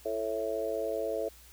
harmonic tone with a mistuned harmonic, 110 Hz, A2, in tune, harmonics 3 / 4 / 5 / 6, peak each -41 / -34 / -35 / -35 dBFS, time 0.05-1.29 s, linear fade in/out 10 ms, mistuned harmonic 3, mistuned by +23 cents, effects added 60 Hz sine -56 dBFS peak until 1.52 s + white hiss -56 dBFS RMS until 1.52 s

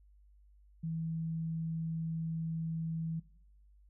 sine tone, 162.5 Hz, E3, 24 cents flat, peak -34 dBFS, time 0.83-3.2 s, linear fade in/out 10 ms, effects noise-tail reverb RT60 0.7 s tail -20 dB re dry + added 50 Hz sine -59 dBFS peak until 3.89 s

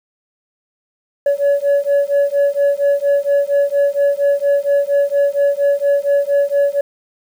sine beating tone pair, 564 / 568.3 Hz, C#5 / C#5, +30 / +43 cents, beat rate 4.3 Hz, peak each -13 dBFS, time 1.26-6.81 s, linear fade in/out 5 ms, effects tanh soft clip ceiling -9 dBFS + 7-bit

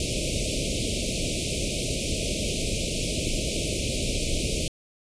pink band-stop noise, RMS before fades -27 dBFS, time 0-4.68 s, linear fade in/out 2 ms, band 650 to 2300 Hz, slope 96 dB/octave, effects resampled to 22050 Hz

